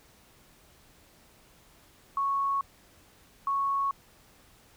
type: tone pair in turn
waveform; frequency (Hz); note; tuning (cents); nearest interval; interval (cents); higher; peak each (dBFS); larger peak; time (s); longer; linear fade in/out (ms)
sine; 1106 / 1106; C#6 / C#6; -4 / -4; unison; 0; neither; -25; neither; 2.17-2.61 / 3.47-3.91; neither; 2
effects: pink hiss -59 dBFS RMS until 4.76 s

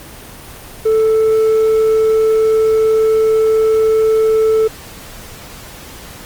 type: tone with hard clipping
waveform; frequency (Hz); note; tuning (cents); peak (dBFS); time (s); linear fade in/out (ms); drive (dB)
triangle; 440; A4; 0; -8; 0.85-4.68; 10; 1
effects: pink hiss -34 dBFS RMS until 6.25 s + Opus 24 kbps

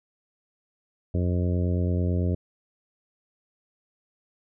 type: harmonic tone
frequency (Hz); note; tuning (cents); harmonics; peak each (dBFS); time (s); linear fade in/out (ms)
89; F2; +33; 1 / 2 / 3 / 4 / 5 / 6 / 7; -23 / -29 / -33 / -35 / -37 / -39 / -40; 1.14-2.35; 5
effects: none

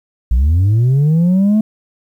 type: linear sweep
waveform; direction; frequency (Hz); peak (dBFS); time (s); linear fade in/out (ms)
sine; up; 54.6 to 220; -6; 0.31-1.61; 5
effects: tanh soft clip ceiling -8 dBFS + 8-bit

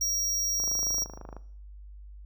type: tone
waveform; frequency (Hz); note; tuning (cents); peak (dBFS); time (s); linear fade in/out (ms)
square; 5660; F8; +22; -26; 0.01-1.04; 5
type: click train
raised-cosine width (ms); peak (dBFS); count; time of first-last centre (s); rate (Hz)
1; -28; 21; 0.6-1.366; 26.1
effects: noise-tail reverb RT60 0.6 s tail -18 dB re dry + added 50 Hz sine -43 dBFS peak until 2.25 s

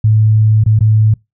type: tone with dropouts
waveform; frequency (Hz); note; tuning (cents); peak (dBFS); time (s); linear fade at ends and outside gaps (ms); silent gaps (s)
sine; 108.5; A2; -24; -6; 0.04-1.14; 5; 0.639-0.661 / 0.791-0.807
effects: noise-tail reverb RT60 0.2 s tail -25 dB re dry

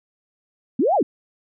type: linear two-way sweep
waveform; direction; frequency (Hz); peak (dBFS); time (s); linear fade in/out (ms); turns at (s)
sine; up then down; 205.8 to 850 to 205.8; -15; 0.79-1.03; 5; 0.95
effects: none

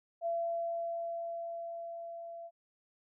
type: tone with level ramp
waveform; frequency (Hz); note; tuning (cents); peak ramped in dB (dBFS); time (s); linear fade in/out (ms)
sine; 676; E5; +43; -30 to -43; 0.21-2.51; 50
effects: none

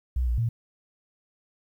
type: tone with pitch steps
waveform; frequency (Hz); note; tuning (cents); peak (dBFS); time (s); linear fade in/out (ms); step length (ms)
sine; 62.7 / 59.3 / 115.8; B1 / A#1 / A#2; +27 / +30 / -11; -22; 0.16-0.49; 5; 110
effects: 10-bit

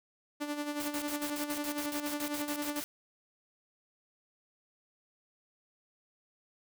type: tone with tremolo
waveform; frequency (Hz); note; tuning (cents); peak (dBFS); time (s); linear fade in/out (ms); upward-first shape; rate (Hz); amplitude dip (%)
sawtooth; 293.7; D4; 0; -28; 0.4-2.81; 20; sine; 11; 60
type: noise bursts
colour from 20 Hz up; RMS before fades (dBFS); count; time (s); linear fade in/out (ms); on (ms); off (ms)
white; -40; 15; 0.8-2.84; 0; 80; 60
effects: none

